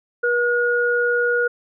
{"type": "tone pair together", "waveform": "sine", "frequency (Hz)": [481, 1441.4], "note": ["B4", "F#6"], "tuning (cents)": [-46, -46], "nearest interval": "octave + perfect fifth", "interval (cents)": 1900, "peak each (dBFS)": -19, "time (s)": [0.23, 1.48], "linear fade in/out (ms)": 10, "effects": []}